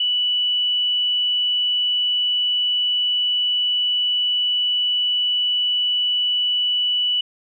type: tone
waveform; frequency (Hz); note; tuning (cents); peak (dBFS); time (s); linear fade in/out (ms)
sine; 2960; F#7; 0; -17; 0-7.21; 5
effects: none